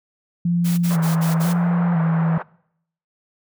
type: tone with vibrato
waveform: sine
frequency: 168.4 Hz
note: E3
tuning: 37 cents sharp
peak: -16 dBFS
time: 0.45-2.38 s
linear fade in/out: 5 ms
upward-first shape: square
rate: 1 Hz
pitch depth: 45 cents each way
type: noise bursts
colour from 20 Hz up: white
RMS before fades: -32 dBFS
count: 5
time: 0.64-1.536 s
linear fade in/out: 20 ms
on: 140 ms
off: 49 ms
type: band-pass noise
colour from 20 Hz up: pink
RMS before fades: -31 dBFS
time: 0.9-2.43 s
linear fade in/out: 10 ms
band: 520 to 1500 Hz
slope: 24 dB/octave
effects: noise-tail reverb RT60 0.7 s tail -23 dB re dry